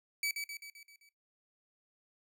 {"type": "tone with echo", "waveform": "sawtooth", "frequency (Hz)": 2289, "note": "D7", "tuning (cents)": -45, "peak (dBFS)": -28, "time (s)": [0.23, 0.31], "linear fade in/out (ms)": 2, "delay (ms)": 130, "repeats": 6, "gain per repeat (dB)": -5, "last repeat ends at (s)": 1.09, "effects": ["noise-tail reverb RT60 0.2 s tail -19 dB re dry"]}